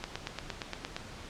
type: click train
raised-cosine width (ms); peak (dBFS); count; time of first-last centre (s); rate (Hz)
0.2; -17; 9; 0.04-0.965; 8.65
effects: pink hiss -46 dBFS RMS until 1.29 s + low-pass 6000 Hz 12 dB/octave